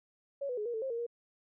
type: tone with pitch steps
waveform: sine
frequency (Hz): 558 / 494.8 / 421.2 / 476 / 442.4 / 532 / 465.2 / 472.6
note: C#5 / B4 / G#4 / A#4 / A4 / C5 / A#4 / A#4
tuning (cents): +11 / +3 / +24 / +36 / +9 / +29 / -4 / +24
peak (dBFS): -33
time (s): 0.41-1.066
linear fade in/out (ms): 10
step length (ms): 82
effects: none